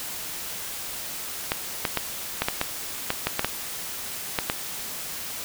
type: clicks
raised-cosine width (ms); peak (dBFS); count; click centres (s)
0.3; -6; 12; 1.519 / 1.852 / 1.973 / 2.42 / 2.485 / 2.614 / 3.104 / 3.27 / 3.394 / 3.446 / 4.388 / 4.499
effects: white hiss -34 dBFS RMS until 5.44 s